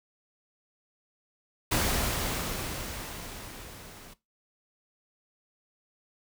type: noise with level ramp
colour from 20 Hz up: pink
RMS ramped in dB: -26 to -49 dBFS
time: 1.71-4.14 s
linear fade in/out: 10 ms
effects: noise-tail reverb RT60 0.2 s tail -17 dB re dry